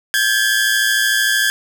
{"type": "tone pair together", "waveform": "sawtooth", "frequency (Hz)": [1586.8, 1700], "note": ["G6", "G#6"], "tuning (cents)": [21, 40], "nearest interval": "minor second", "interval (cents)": 119, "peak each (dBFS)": -13, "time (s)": [0.14, 1.5], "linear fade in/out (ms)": 0, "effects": []}